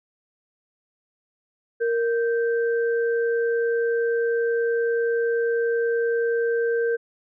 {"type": "tone pair together", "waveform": "sine", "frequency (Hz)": [465.2, 1563], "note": ["A#4", "G6"], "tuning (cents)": [-4, -6], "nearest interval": "octave + major sixth", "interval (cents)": 2098, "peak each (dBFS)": [-20, -30], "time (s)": [1.8, 6.97], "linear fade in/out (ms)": 20, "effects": []}